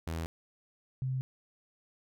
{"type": "tone pair in turn", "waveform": ["sawtooth", "sine"], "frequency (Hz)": [81.9, 130.42], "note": ["E2", "C3"], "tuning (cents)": [-11, -5], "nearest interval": "minor sixth", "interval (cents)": 806, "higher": "second", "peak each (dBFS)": [-30, -30], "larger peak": "neither", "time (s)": [[0.07, 0.26], [1.02, 1.21]], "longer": "neither", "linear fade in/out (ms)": 0, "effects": []}